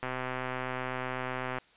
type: click train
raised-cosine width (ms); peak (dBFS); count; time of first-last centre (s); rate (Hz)
0.5; -19; 200; 0.03-1.585; 128
effects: white hiss -61 dBFS RMS until 1.76 s + resampled to 8000 Hz